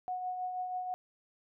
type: tone with tremolo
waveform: sine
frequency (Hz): 733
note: F#5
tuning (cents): -16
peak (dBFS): -32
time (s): 0.08-0.94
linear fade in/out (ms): 0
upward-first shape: triangle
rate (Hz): 6.2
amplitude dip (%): 45
effects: none